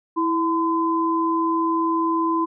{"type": "tone pair together", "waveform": "sine", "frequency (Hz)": [328.3, 1019.7], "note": ["E4", "C6"], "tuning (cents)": [-7, -45], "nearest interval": "octave + minor sixth", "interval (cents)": 1962, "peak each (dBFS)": -21, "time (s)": [0.16, 2.46], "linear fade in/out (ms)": 20, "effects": []}